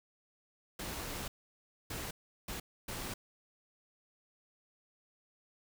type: noise bursts at uneven times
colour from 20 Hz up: pink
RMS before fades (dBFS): -41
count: 4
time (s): 0.79-1.28 / 1.9-2.11 / 2.48-2.6 / 2.88-3.14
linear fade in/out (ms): 5
effects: none